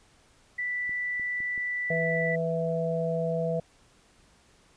sine tone, 1973 Hz, B6, 2 cents flat, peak -28 dBFS, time 0.58-2.36 s, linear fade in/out 10 ms
clicks, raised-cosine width 3 ms, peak -36 dBFS, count 4, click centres 0.894 / 1.197 / 1.404 / 1.578 s
harmonic tone, 164.81 Hz, E3, in tune, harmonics 1 / 3 / 4, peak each -30 / -30 / -30 dBFS, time 1.9-3.6 s, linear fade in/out 5 ms
effects pink hiss -61 dBFS RMS until 4.76 s + resampled to 22050 Hz

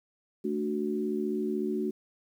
sine chord, D major, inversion second, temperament equal, 220 / 293.7 / 370 Hz, A3 / D4 / F#4, 0 / 0 / 0 cents, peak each -32 / -34 / -31 dBFS, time 0.44-1.91 s, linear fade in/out 10 ms, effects 10-bit

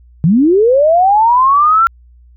sine linear sweep, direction up, 146.83 to 1375 Hz, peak -6 dBFS, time 0.24-1.87 s, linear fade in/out 0 ms, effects added 60 Hz sine -40 dBFS peak until 2.36 s

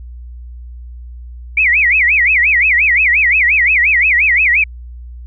sine tone with vibrato, 2217 Hz, C#7, in tune, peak -8 dBFS, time 1.57-4.64 s, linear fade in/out 5 ms, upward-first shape sine, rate 5.7 Hz, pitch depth 280 cents each way, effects added 60 Hz sine -28 dBFS peak until 5.26 s

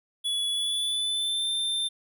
square tone with pitch glide, 3401 to 3576 Hz, G#7 to A7, +40 to +27 cents, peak -26 dBFS, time 0.24-1.89 s, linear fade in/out 20 ms, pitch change +87 cents, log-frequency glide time 0.51-1.49 s, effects none

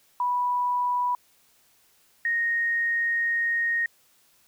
sine tone pair in turn, 983 / 1862.1 Hz, B5 / A#6, -8 / -2 cents, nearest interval major seventh, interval 1106 cents, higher second, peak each -22 dBFS, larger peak neither, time 0.2-1.15 / 2.25-3.86 s, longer second, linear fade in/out 2 ms, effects white hiss -62 dBFS RMS until 4.47 s

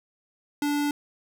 square tone, 290.9 Hz, D4, 16 cents flat, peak -24 dBFS, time 0.62-0.91 s, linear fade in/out 2 ms, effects none

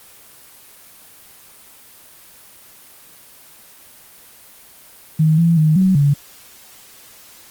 sine tone with pitch steps, 156.9 / 167.7 / 155.3 / 188.2 / 142.8 Hz, D#3 / E3 / D#3 / F#3 / D3, +15 / +30 / -3 / +30 / -48 cents, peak -10 dBFS, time 5.19-6.14 s, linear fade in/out 10 ms, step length 190 ms, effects white hiss -44 dBFS RMS until 7.5 s + Opus 24 kbps

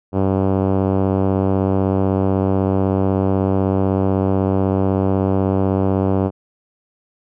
5% pulse tone with low-pass filter, 96.1 Hz, G2, 34 cents flat, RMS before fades -17 dBFS, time 0.12-6.31 s, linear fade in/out 50 ms, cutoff 490 Hz, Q 0.55, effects none

